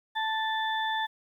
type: harmonic tone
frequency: 880 Hz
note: A5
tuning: in tune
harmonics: 1 / 2 / 4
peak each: -29 / -32 / -35 dBFS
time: 0.15-1.07 s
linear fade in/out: 20 ms
effects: 10-bit